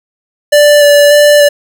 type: tone with vibrato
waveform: square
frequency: 584 Hz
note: D5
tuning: 10 cents flat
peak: -3 dBFS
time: 0.52-1.49 s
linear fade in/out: 10 ms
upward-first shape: square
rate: 1.7 Hz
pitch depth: 11 cents each way
effects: none